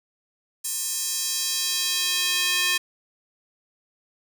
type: tone with high-pass filter sweep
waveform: square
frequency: 359 Hz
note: F4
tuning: 48 cents sharp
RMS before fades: -25 dBFS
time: 0.64-2.78 s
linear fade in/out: 10 ms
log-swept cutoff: 8000 to 2300 Hz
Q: 1.3
effects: 8-bit